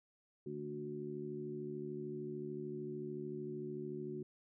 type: harmonic tone with a mistuned harmonic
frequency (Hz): 73.42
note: D2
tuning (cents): 0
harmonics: 2 / 3 / 4 / 5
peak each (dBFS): -48 / -48 / -49 / -43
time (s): 0.46-4.23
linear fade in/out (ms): 5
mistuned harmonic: 2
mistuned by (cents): +17
effects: none